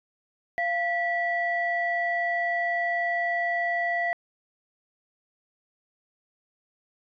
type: tone pair together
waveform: sine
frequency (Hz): 691.6 / 1956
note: F5 / B6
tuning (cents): -17 / -17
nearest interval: octave + tritone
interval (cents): 1800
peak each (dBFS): -26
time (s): 0.58-4.13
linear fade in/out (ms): 0
effects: tanh soft clip ceiling -16 dBFS